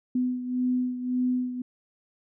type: beating tone pair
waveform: sine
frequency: 250.6 / 252.4 Hz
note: B3 / B3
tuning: +25 / +38 cents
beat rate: 1.8 Hz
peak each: -25 / -31 dBFS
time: 0.15-1.62 s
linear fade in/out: 5 ms
effects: none